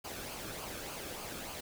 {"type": "noise with flanger", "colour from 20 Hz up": "pink", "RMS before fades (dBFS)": -43, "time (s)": [0.04, 1.61], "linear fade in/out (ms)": 10, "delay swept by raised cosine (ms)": [0.53, 1.05], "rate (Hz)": 3.4, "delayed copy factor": -0.5, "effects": []}